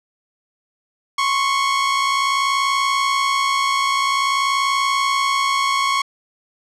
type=tone pair together; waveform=sawtooth; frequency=1043 / 1103.5 Hz; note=C6 / C#6; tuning=-6 / -8 cents; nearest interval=minor second; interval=98 cents; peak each=-21 / -13 dBFS; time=1.18-6.02 s; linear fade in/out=5 ms; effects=low-pass 7000 Hz 12 dB/octave

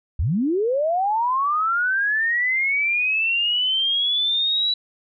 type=linear sweep; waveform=sine; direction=up; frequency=56.9 to 3946 Hz; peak=-18 dBFS; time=0.19-4.74 s; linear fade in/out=5 ms; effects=none

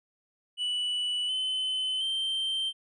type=tone with pitch steps; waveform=triangle; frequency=2960 / 3045 / 3132 Hz; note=F#7 / F#7 / G7; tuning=0 / +49 / -2 cents; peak=-26 dBFS; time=0.57-2.73 s; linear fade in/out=50 ms; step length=720 ms; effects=resampled to 24000 Hz

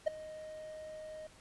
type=tone with ADSR envelope; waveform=triangle; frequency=622.3 Hz; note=D#5; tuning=in tune; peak=-22 dBFS; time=0.06-1.27 s; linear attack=15 ms; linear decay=8 ms; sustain=-20 dB; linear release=4 ms; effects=pink hiss -60 dBFS RMS until 1.4 s + resampled to 24000 Hz

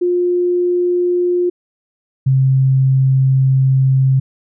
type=tone pair in turn; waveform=sine; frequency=354.8 / 132.9 Hz; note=F4 / C3; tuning=+27 / +27 cents; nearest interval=octave + perfect fourth; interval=1700 cents; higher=first; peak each=-12 / -9 dBFS; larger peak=second; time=0.01-1.5 / 2.26-4.2 s; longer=second; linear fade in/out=10 ms; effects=none

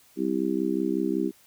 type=harmonic tone; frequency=65.41 Hz; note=C2; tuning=in tune; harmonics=3 / 4 / 5 / 6; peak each=-31 / -29 / -27 / -30 dBFS; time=0.16-1.32 s; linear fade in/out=50 ms; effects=white hiss -58 dBFS RMS until 1.46 s

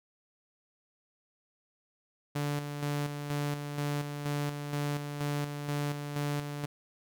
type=tone with tremolo; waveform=sawtooth; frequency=145.4 Hz; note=D3; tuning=17 cents flat; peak=-26 dBFS; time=2.35-6.66 s; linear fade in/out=10 ms; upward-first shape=square; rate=2.1 Hz; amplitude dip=50%; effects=none

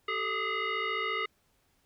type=tone with frequency modulation; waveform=sine; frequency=386.3 Hz; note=G4; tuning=25 cents flat; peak=-29 dBFS; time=0.08-1.26 s; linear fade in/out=5 ms; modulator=827 Hz; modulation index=3; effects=pink hiss -71 dBFS RMS until 1.85 s

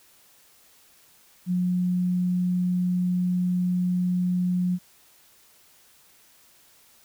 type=tone; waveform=sine; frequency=180 Hz; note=F#3; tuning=47 cents flat; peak=-21 dBFS; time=1.46-4.79 s; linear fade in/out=50 ms; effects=white hiss -57 dBFS RMS until 7.04 s

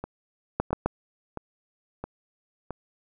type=two click trains; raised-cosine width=1 ms; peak=-9 / -19 dBFS; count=3 / 5; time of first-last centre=0.6-0.86 / 0.04-2.707 s; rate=7.69 / 1.5 Hz; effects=none

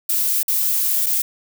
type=noise with dropouts; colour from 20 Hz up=violet; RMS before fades=-19 dBFS; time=0.09-1.22 s; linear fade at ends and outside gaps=5 ms; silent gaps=0.431-0.48 / 1.062-1.065 s; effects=none

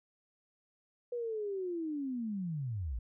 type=linear sweep; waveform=sine; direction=down; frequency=490.4 to 50.8 Hz; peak=-34 dBFS; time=1.12-2.99 s; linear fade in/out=5 ms; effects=none

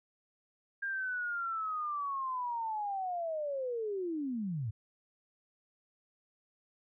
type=linear sweep; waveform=sine; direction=down; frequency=1612 to 98.5 Hz; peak=-33 dBFS; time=0.82-4.71 s; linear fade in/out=10 ms; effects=none

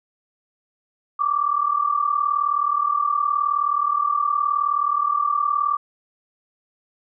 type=tone pair together; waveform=sine; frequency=1148 / 1187.1 Hz; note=D6 / D6; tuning=-40 / +18 cents; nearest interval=minor second; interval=58 cents; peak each=-21 dBFS; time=1.19-5.77 s; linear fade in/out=10 ms; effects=none

